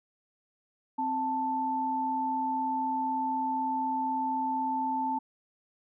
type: tone pair together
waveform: sine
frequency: 262.2 / 882 Hz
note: C4 / A5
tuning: +4 / +4 cents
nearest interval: octave + major sixth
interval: 2100 cents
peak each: -34 / -28 dBFS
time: 0.98-5.19 s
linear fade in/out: 10 ms
effects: none